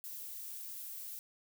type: noise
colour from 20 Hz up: violet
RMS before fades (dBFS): -45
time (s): 0.04-1.19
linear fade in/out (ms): 0
effects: none